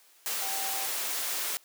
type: tone in noise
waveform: sine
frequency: 778 Hz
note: G5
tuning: 13 cents flat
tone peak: -38 dBFS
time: 0.42-0.86 s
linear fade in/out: 0 ms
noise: white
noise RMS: -32 dBFS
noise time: 0.26-1.57 s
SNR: -9 dB
effects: white hiss -60 dBFS RMS until 1.64 s + high-pass 400 Hz 12 dB/octave